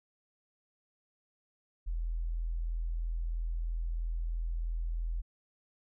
sine tone, 41.53 Hz, E1, 14 cents sharp, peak -31 dBFS, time 1.86-5.22 s, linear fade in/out 20 ms, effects none

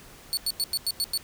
sawtooth tone bursts, 4435 Hz, C#8, in tune, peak -21 dBFS, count 7, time 0.33-1.175 s, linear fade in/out 0 ms, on 41 ms, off 93 ms, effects pink hiss -49 dBFS RMS until 1.23 s

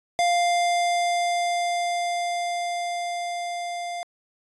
square tone with level ramp, 698.5 Hz, F5, in tune, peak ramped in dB -19 to -30 dBFS, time 0.19-4.03 s, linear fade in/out 0 ms, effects resampled to 22050 Hz

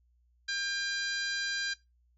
harmonic tone with a mistuned harmonic, 799 Hz, G5, 33 cents sharp, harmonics 2 / 3 / 4 / 5 / 6 / 7 / 8 / 9, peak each -34 / -45 / -44 / -38 / -38 / -45 / -50 / -48 dBFS, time 0.48-1.74 s, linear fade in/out 10 ms, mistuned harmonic 7, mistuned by +51 cents, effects noise-tail reverb RT60 0.2 s tail -17 dB re dry + added 60 Hz sine -65 dBFS peak until 2.17 s

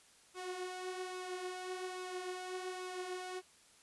sawtooth tone with flanger, 367.2 Hz, F#4, 13 cents flat, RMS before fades -43 dBFS, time 0.34-3.42 s, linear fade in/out 50 ms, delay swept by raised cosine 0.78 to 6.78 ms, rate 1.2 Hz, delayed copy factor +0.5, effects white hiss -64 dBFS RMS until 3.82 s + resampled to 24000 Hz

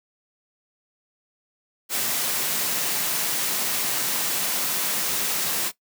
white high-pass noise, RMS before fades -25 dBFS, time 1.89-5.72 s, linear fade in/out 50 ms, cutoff 120 Hz, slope 96 dB/octave, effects noise-tail reverb RT60 0.1 s tail -17 dB re dry

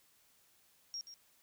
sine tone with echo, 5588 Hz, F8, in tune, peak -39 dBFS, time 0.94-1.01 s, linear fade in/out 0 ms, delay 130 ms, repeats 1, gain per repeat -10 dB, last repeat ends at 1.14 s, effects white hiss -69 dBFS RMS until 1.42 s

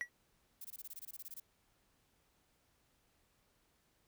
triangle tone with exponential decay, 1935 Hz, B6, 36 cents flat, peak -30 dBFS, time 0.01-0.09 s, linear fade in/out 0 ms, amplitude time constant 17 ms
violet noise bursts, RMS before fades -48 dBFS, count 14, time 0.61-1.4 s, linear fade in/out 5 ms, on 36 ms, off 22 ms
effects pink hiss -75 dBFS RMS until 4.07 s

